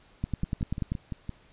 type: two click trains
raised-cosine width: 5 ms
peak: -16 / -21 dBFS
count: 8 / 6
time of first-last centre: 0.24-0.92 / 0.44-1.293 s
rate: 10.3 / 5.86 Hz
effects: pink hiss -59 dBFS RMS until 1.52 s + resampled to 8000 Hz